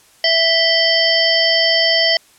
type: harmonic tone with a mistuned harmonic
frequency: 659.3 Hz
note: E5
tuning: in tune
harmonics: 1 / 3 / 5 / 7 / 8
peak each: -18 / -18 / -18 / -18 / -18 dBFS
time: 0.24-2.17 s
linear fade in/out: 2 ms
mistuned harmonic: 5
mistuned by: -95 cents
effects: white hiss -50 dBFS RMS until 2.38 s + low-pass 11000 Hz 12 dB/octave